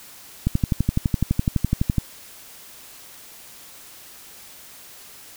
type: click train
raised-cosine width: 5 ms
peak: -6 dBFS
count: 19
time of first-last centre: 0.47-1.983 s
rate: 11.9 Hz
effects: white hiss -44 dBFS RMS until 5.36 s